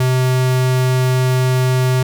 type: tone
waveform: square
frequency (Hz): 128.3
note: C3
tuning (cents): -34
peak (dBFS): -13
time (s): 0-2.03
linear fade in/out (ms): 5
effects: none